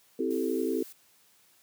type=chord; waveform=sine; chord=A minor seventh; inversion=first; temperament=equal with one note detuned; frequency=261.6 / 329.6 / 388.2 / 440 Hz; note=C4 / E4 / G4 / A4; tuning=0 / 0 / -17 / 0 cents; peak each=-32 dBFS; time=0.19-0.83 s; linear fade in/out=5 ms
type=noise; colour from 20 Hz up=blue; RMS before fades=-48 dBFS; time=0.3-0.93 s; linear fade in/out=10 ms
effects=white hiss -63 dBFS RMS until 1.62 s + high-pass 100 Hz 12 dB/octave